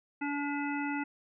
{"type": "harmonic tone", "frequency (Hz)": 287, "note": "D4", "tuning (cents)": -40, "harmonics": [1, 3, 5, 7, 9], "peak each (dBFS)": [-33, -38, -40, -41, -43], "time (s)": [0.21, 1.04], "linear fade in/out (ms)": 10, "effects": []}